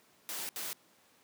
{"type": "noise bursts at uneven times", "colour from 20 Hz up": "white", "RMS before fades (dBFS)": -39, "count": 2, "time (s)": [[0.29, 0.49], [0.56, 0.73]], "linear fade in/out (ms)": 0, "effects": ["pink hiss -65 dBFS RMS until 1.23 s", "high-pass 200 Hz 12 dB/octave"]}